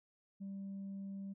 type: tone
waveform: sine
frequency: 196 Hz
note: G3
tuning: in tune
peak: -40 dBFS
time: 0.4-1.34 s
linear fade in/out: 20 ms
effects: tanh soft clip ceiling -40 dBFS